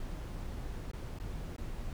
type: noise with dropouts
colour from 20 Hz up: brown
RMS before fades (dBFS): -40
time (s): 0-1.93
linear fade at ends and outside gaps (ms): 2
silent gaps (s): 0.915-0.933 / 1.188-1.199 / 1.565-1.581
effects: none